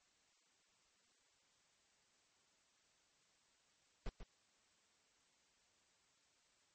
brown noise with echo, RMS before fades -41 dBFS, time 4.06-4.09 s, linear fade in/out 0 ms, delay 140 ms, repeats 1, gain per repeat -9 dB, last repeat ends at 4.23 s, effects white hiss -75 dBFS RMS until 6.74 s + MP3 32 kbps

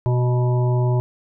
harmonic tone with a mistuned harmonic, 123.9 Hz, B2, 6 cents sharp, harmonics 1 / 3 / 5 / 7 / 8, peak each -16 / -26 / -30 / -33 / -34 dBFS, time 0.06-1 s, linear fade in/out 0 ms, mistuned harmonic 8, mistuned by -31 cents, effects none

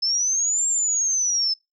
sine linear two-way sweep, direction up then down, 5200 to 7459 to 5200 Hz, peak -19 dBFS, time 0.02-1.54 s, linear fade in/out 10 ms, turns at 0.67 s, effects noise-tail reverb RT60 0.2 s tail -25 dB re dry

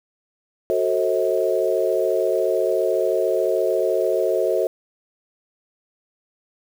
sine chord, F# diminished seventh, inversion none, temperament just, 370 / 444 / 532.8 / 639.4 Hz, F#4 / A4 / C5 / Eb5, 0 / +16 / +31 / +47 cents, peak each -23 dBFS, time 0.7-4.67 s, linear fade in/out 0 ms, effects 7-bit

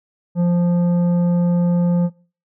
sine tone with tanh clipping, 174.61 Hz, F3, in tune, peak -15 dBFS, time 0.35-2.1 s, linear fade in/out 50 ms, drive 9 dB, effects noise-tail reverb RT60 0.4 s tail -23 dB re dry

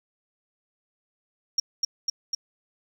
sine tone with echo, 5590 Hz, F8, 1 cent sharp, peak -17 dBFS, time 1.58-1.6 s, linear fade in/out 5 ms, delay 250 ms, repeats 3, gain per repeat -2 dB, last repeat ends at 2.35 s, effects tanh soft clip ceiling -15 dBFS + 9-bit

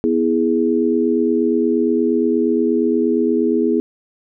sine chord, E major, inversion second, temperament equal with one note detuned, 246.9 / 326.8 / 415.3 Hz, B3 / E4 / G#4, 0 / -15 / 0 cents, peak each -18 dBFS, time 0.04-3.8 s, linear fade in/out 0 ms, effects none

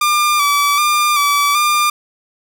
sawtooth tone with vibrato, 1174.7 Hz, D6, in tune, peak -8 dBFS, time 0.01-1.9 s, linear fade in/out 5 ms, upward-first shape square, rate 1.3 Hz, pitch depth 35 cents each way, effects none

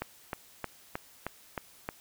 click train, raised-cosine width 0.5 ms, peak -18 dBFS, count 7, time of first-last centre 0.02-1.889 s, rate 3.21 Hz, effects white hiss -57 dBFS RMS until 2 s

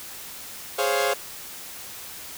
sawtooth chord, Db major seventh, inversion second, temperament equal, 415.3 / 523.3 / 554.4 / 698.5 Hz, Ab4 / C5 / Db5 / F5, 0 / 0 / 0 / 0 cents, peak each -23 dBFS, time 0.78-1.14 s, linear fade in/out 10 ms, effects white hiss -39 dBFS RMS until 2.37 s

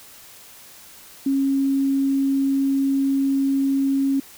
sine tone, 273.1 Hz, C#4, 26 cents flat, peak -17 dBFS, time 1.26-4.2 s, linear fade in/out 5 ms, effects white hiss -45 dBFS RMS until 4.37 s

